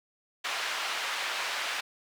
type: band-pass noise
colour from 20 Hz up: white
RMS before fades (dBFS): -33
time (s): 0.44-1.81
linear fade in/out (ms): 10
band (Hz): 800 to 3000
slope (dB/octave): 12
effects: none